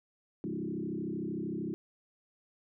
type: tone with frequency modulation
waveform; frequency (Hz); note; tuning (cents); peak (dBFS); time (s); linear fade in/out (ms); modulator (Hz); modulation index
sine; 261.7; C4; 0; -33; 0.44-1.74; 0; 33.2; 3.1
effects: none